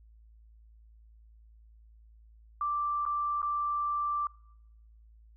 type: tone with dropouts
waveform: sine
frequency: 1174.7 Hz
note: D6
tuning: in tune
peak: -28 dBFS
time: 2.61-4.27 s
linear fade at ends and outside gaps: 2 ms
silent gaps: 3.053-3.062 / 3.418-3.428 s
effects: noise-tail reverb RT60 0.9 s tail -25 dB re dry + added 55 Hz sine -54 dBFS peak until 5.36 s